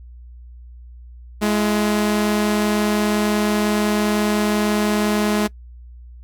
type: tone pair together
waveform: sawtooth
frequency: 210 / 337.9 Hz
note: G#3 / E4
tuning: +19 / +43 cents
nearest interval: minor sixth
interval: 824 cents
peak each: -13 / -22 dBFS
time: 1.41-5.48 s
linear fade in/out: 20 ms
effects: noise-tail reverb RT60 0.1 s tail -23 dB re dry + added 60 Hz sine -37 dBFS peak until 6.23 s